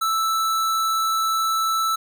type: tone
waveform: square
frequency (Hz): 1318.5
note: E6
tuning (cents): 0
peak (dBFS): -20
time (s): 0.01-1.96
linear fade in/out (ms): 10
effects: none